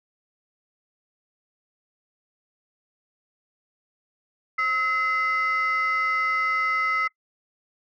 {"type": "tone pair together", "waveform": "sine", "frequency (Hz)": [1291, 2049], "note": ["E6", "C7"], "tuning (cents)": [-37, -37], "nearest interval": "minor sixth", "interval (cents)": 800, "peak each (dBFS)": -22, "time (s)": [4.58, 7.08], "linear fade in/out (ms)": 10, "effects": ["noise-tail reverb RT60 0.1 s tail -24 dB re dry", "tanh soft clip ceiling -17 dBFS"]}